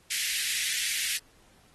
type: high-pass noise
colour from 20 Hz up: pink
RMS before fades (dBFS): -30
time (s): 0.1-1.18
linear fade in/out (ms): 10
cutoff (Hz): 1800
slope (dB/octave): 48
effects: pink hiss -61 dBFS RMS until 1.74 s + AAC 32 kbps